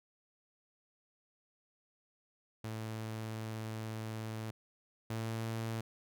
sawtooth tone pair in turn, 110.4 / 112.65 Hz, A2 / A2, +6 / +41 cents, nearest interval unison, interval 35 cents, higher second, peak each -35 / -32 dBFS, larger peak second, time 2.64-4.51 / 5.1-5.81 s, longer first, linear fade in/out 5 ms, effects none

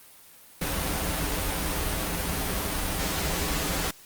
pink noise with comb filter, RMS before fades -28 dBFS, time 0.61-3.91 s, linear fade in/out 5 ms, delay 8.5 ms, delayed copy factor -0.65, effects white hiss -51 dBFS RMS until 4.05 s + Opus 32 kbps

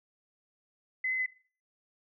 sine tone with pitch steps, 2032 / 2044 / 2022 Hz, B6 / C7 / B6, +49 / -41 / +40 cents, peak -28 dBFS, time 1.04-1.262 s, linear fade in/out 5 ms, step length 74 ms, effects noise-tail reverb RT60 0.4 s tail -17 dB re dry

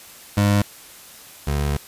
25% pulse tone pair in turn, 102 / 72.12 Hz, G#2 / D2, -31 / -31 cents, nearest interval tritone, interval 600 cents, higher first, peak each -11 / -16 dBFS, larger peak first, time 0.37-0.62 / 1.47-1.77 s, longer second, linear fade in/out 5 ms, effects white hiss -43 dBFS RMS until 1.87 s + resampled to 32000 Hz

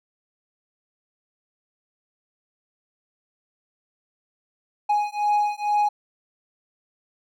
triangle beating tone pair, 830.6 / 832.8 Hz, G#5 / G#5, 0 / +5 cents, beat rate 2.2 Hz, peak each -21 dBFS, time 4.89-5.89 s, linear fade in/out 10 ms, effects none

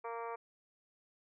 harmonic tone, 231.6 Hz, A#3, 11 cents flat, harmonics 2 / 3 / 4 / 5 / 6 / 7 / 8 / 9 / 10, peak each -43 / -47 / -44 / -46 / -55 / -60 / -60 / -61 / -56 dBFS, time 0.04-0.36 s, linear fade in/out 10 ms, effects none

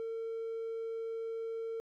triangle tone, 453.4 Hz, A#4, 48 cents flat, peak -33 dBFS, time 0-1.8 s, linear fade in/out 0 ms, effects tanh soft clip ceiling -31 dBFS

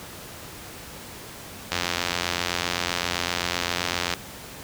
click train, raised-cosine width 0.2 ms, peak -6 dBFS, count 213, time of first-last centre 1.72-4.137 s, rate 87.7 Hz, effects pink hiss -40 dBFS RMS until 4.63 s + high-pass 60 Hz 12 dB/octave

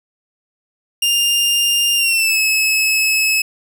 sawtooth tone with pitch glide, 2804 to 2586 Hz, F7 to E7, +6 to -34 cents, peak -10 dBFS, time 1.02-3.42 s, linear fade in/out 5 ms, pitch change -140 cents, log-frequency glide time 1.96-2.38 s, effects none

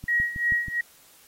click train, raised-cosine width 5 ms, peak -24 dBFS, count 5, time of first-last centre 0.04-0.683 s, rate 6.22 Hz
sine tone with tremolo, 1900 Hz, A#6, 33 cents sharp, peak -19 dBFS, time 0.08-0.81 s, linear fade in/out 5 ms, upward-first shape sine, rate 2.9 Hz, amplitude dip 80%
effects white hiss -55 dBFS RMS until 1.27 s + AAC 48 kbps

